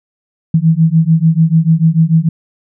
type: beating tone pair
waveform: sine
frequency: 158.9 / 165.7 Hz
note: D#3 / E3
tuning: +37 / +9 cents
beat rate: 6.8 Hz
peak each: -10 dBFS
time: 0.54-2.29 s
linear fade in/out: 5 ms
effects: none